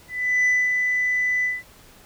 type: tone with ADSR envelope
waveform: sine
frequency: 1995 Hz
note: B6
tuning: 17 cents sharp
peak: -13 dBFS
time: 0.08-1.63 s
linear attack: 380 ms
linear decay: 230 ms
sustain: -5 dB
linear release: 190 ms
effects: tanh soft clip ceiling -15 dBFS + pink hiss -50 dBFS RMS until 2.05 s